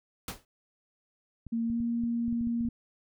pink noise with exponential decay, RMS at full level -32 dBFS, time 0.28-0.45 s, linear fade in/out 2 ms, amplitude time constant 35 ms
clicks, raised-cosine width 5 ms, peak -30 dBFS, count 11, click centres 1.467 / 1.701 / 1.804 / 2.037 / 2.281 / 2.327 / 2.41 / 2.472 / 2.608 / 2.652 / 2.685 s
sine tone with pitch glide, 230 to 234.4 Hz, A#3 to A#3, -23 to +10 cents, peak -27 dBFS, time 1.52-2.69 s, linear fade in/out 10 ms, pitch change +33 cents, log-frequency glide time 1.65-1.79 s
effects none

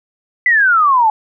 sine exponential sweep, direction down, 2021 to 845 Hz, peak -8 dBFS, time 0.46-1.1 s, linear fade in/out 2 ms, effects none

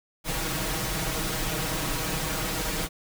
pink noise with comb filter, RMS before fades -29 dBFS, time 0.24-2.89 s, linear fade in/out 50 ms, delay 6.3 ms, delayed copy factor +0.9, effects none

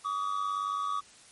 triangle tone pair together, 1145.6 / 1244 Hz, D6 / D#6, -43 / -1 cents, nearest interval minor second, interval 142 cents, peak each -29 / -32 dBFS, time 0.04-1.01 s, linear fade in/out 20 ms, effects white hiss -55 dBFS RMS until 1.31 s + MP3 48 kbps

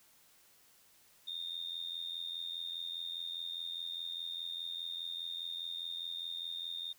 sine tone with amplitude modulation, 3656 Hz, A#7, 34 cents flat, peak -34 dBFS, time 1.27-6.93 s, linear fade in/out 10 ms, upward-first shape sine, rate 84.9 Hz, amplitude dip 80%, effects tanh soft clip ceiling -31 dBFS + white hiss -65 dBFS RMS until 6.98 s

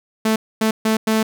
sawtooth tone bursts at uneven times, 219.7 Hz, A3, 2 cents flat, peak -11 dBFS, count 4, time 0.25-0.36 / 0.61-0.71 / 0.85-0.97 / 1.07-1.23 s, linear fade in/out 5 ms, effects none

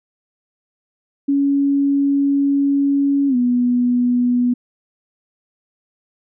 sine tone with pitch glide, 280 to 245.2 Hz, C#4 to B3, +18 to -12 cents, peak -13 dBFS, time 1.28-4.54 s, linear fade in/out 10 ms, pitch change -230 cents, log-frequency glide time 3.28-3.36 s, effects none

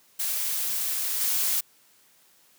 blue noise with level steps, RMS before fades -28 / -25 dBFS, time 0.19-1.61 s, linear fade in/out 10 ms, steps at 1.21 s, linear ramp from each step 2 ms, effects white hiss -60 dBFS RMS until 2.58 s + high-pass 100 Hz 12 dB/octave

